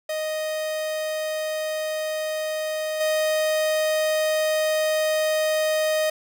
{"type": "tone with level steps", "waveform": "45% pulse", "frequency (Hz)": 622.3, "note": "D#5", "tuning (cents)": 0, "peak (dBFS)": [-25, -20], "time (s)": [0.09, 6.1], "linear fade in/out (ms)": 5, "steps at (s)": 3, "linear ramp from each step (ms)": 10, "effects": []}